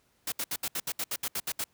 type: noise bursts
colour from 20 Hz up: white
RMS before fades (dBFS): -32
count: 12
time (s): 0.27-1.641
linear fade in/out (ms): 5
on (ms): 51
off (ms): 69
effects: pink hiss -69 dBFS RMS until 1.73 s + high-pass 60 Hz 12 dB/octave